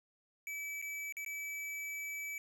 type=tone with dropouts; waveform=square; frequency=2300 Hz; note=D7; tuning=37 cents flat; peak=-40 dBFS; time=0.47-2.38 s; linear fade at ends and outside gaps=1 ms; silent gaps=0.816-0.824 / 1.124-1.168 / 1.248-1.262 s; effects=none